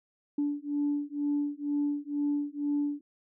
sine beating tone pair, 289 / 291.1 Hz, D4 / D4, -28 / -15 cents, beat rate 2.1 Hz, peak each -30 dBFS, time 0.38-3.01 s, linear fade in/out 5 ms, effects tanh soft clip ceiling -21 dBFS

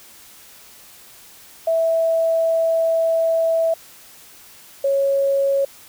sine tone pair in turn, 656 / 551.6 Hz, E5 / C#5, -9 / -9 cents, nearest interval minor third, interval 300 cents, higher first, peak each -15 dBFS, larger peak neither, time 1.67-3.74 / 4.84-5.65 s, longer first, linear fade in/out 5 ms, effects white hiss -45 dBFS RMS until 5.88 s

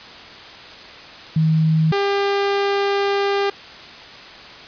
sine / sawtooth tone pair in turn, 158.6 / 399.6 Hz, D#3 / G4, +33 / +33 cents, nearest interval octave + major third, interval 1600 cents, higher second, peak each -13 dBFS, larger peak neither, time 1.36-1.92 / 1.92-3.5 s, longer second, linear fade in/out 5 ms, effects white hiss -38 dBFS RMS until 4.67 s + resampled to 11025 Hz

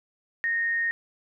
sine tone with amplitude modulation, 1851 Hz, A#6, 13 cents flat, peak -22 dBFS, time 0.44-0.91 s, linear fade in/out 0 ms, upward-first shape sine, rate 185 Hz, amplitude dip 25%, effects none

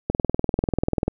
click train, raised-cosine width 2 ms, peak -7 dBFS, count 21, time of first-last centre 0.1-1.08 s, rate 20.4 Hz, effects none

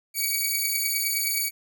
5% pulse beating tone pair, 2259 / 2268.7 Hz, C#7 / C#7, +32 / +40 cents, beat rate 9.7 Hz, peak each -17 / -17 dBFS, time 0.14-1.51 s, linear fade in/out 50 ms, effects none

